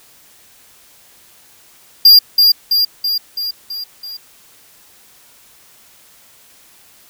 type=tone with echo; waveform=square; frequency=4797 Hz; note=D8; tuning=36 cents sharp; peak=-3 dBFS; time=2.05-2.19 s; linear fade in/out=5 ms; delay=330 ms; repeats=6; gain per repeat=-4 dB; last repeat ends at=4.17 s; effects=white hiss -47 dBFS RMS until 7.09 s